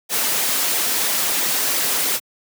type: noise with flanger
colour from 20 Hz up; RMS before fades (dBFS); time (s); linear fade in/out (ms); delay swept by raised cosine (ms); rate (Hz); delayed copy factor
white; -20; 0.09-2.2; 50; 0.69 to 6.29; 3; -0.5
effects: high-pass 200 Hz 12 dB/octave